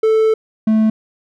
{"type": "tone pair in turn", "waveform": "triangle", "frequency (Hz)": [440, 218.6], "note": ["A4", "A3"], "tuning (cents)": [0, -11], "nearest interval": "octave", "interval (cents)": 1211, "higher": "first", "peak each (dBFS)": -8, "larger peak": "neither", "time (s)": [[0.03, 0.34], [0.67, 0.9]], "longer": "first", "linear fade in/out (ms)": 5, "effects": []}